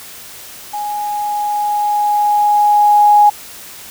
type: tone with level ramp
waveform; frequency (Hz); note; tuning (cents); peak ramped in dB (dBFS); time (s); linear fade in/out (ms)
sine; 830.6; G#5; 0; -19 to -4; 0.73-3.3; 10
effects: white hiss -34 dBFS RMS until 3.9 s